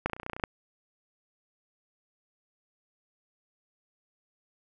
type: clicks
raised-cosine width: 0.5 ms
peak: -11 / -21 / -15 / -29 / -22 / -25 / -20 / -18 / -20 / -23 / -23 / -10 dBFS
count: 12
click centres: 0.06 / 0.098 / 0.133 / 0.165 / 0.199 / 0.232 / 0.264 / 0.298 / 0.333 / 0.365 / 0.398 / 0.438 s
effects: none